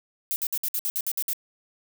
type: noise bursts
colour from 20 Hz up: violet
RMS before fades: -27 dBFS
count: 10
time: 0.31-1.332 s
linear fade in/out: 0 ms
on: 50 ms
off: 58 ms
effects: none